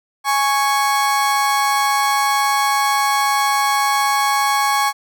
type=tone pair together; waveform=35% pulse; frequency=830.6 / 1108.7 Hz; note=G#5 / C#6; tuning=0 / 0 cents; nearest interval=perfect fourth; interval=500 cents; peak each=-16 dBFS; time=0.24-4.93 s; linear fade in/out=50 ms; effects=none